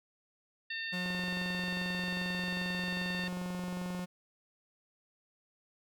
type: harmonic tone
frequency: 905 Hz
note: A5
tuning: 48 cents sharp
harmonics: 2 / 3 / 4 / 5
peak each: -38 / -42 / -44 / -46 dBFS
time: 0.7-3.28 s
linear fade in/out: 5 ms
type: tone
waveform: 45% pulse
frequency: 180 Hz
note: F#3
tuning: 47 cents flat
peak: -36 dBFS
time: 0.92-4.06 s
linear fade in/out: 20 ms
type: click train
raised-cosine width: 1 ms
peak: -31 dBFS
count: 67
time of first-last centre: 1.06-3.993 s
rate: 22.5 Hz
effects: none